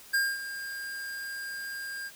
square tone with ADSR envelope, 1607 Hz, G6, 43 cents sharp, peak -23 dBFS, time 0.13-2.11 s, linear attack 15 ms, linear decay 230 ms, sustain -13 dB, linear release 45 ms, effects white hiss -51 dBFS RMS until 2.15 s

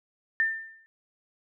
sine tone with exponential decay, 1794 Hz, A6, 33 cents sharp, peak -19 dBFS, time 0.4-0.86 s, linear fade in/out 0 ms, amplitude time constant 100 ms, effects none

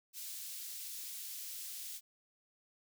white high-pass noise, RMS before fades -45 dBFS, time 0.13-2.01 s, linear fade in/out 50 ms, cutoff 3500 Hz, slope 12 dB/octave, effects none

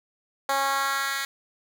10% pulse tone with high-pass filter sweep, 274.1 Hz, C#4, 19 cents flat, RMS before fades -26 dBFS, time 0.49-1.25 s, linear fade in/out 2 ms, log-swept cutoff 680 to 2100 Hz, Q 1.5, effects none

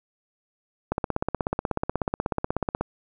click train, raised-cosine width 1 ms, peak -10 dBFS, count 32, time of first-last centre 0.92-2.81 s, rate 16.4 Hz, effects none

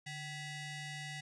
sawtooth ring-modulated tone, 913 Hz, A#5, 36 cents flat, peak -35 dBFS, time 0.06-1.21 s, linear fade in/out 10 ms, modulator 1060 Hz, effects resampled to 22050 Hz

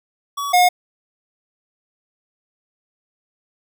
square tone pair in turn, 1133 / 719.5 Hz, C#6 / F#5, +37 / -49 cents, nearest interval minor sixth, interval 786 cents, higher first, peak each -23 / -11 dBFS, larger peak second, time 0.37-0.53 / 0.53-0.69 s, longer neither, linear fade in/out 10 ms, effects none

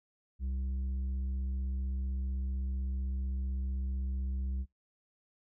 sine tone with tanh clipping, 65.41 Hz, C2, in tune, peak -33 dBFS, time 0.39-4.66 s, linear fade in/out 50 ms, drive 6 dB, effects noise-tail reverb RT60 0.2 s tail -25 dB re dry

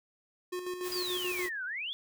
square tone with tremolo, 361.2 Hz, F#4, 42 cents flat, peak -34 dBFS, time 0.52-1.49 s, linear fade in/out 10 ms, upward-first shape square, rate 6.9 Hz, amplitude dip 50%
white noise, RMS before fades -42 dBFS, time 0.82-1.5 s, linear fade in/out 50 ms
sine exponential two-way sweep, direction down then up, 4993 to 1429 to 3523 Hz, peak -34 dBFS, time 0.92-1.93 s, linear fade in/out 0 ms, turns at 1.65 s
effects none

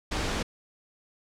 pink noise, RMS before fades -29 dBFS, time 0.11-0.43 s, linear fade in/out 10 ms, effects low-pass 6000 Hz 12 dB/octave

